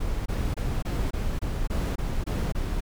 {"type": "noise bursts", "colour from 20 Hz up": "brown", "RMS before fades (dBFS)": -27, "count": 10, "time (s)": [0, 2.807], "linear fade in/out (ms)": 10, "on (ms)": 260, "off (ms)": 23, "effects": []}